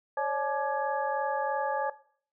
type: tone cluster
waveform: sine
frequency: 545 / 588 / 857 / 1182 / 1668 Hz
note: C#5 / D5 / A5 / D6 / G#6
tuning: -29 / +2 / -46 / +11 / +7 cents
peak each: -31 / -36 / -30 / -38 / -37 dBFS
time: 0.17-1.9 s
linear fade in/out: 5 ms
effects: noise-tail reverb RT60 0.5 s tail -18 dB re dry